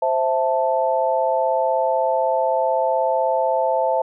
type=chord; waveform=sine; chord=A minor; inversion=first; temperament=equal; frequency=523.3 / 659.3 / 880 Hz; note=C5 / E5 / A5; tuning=0 / 0 / 0 cents; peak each=-21 dBFS; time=0.02-4.02 s; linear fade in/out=5 ms; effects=none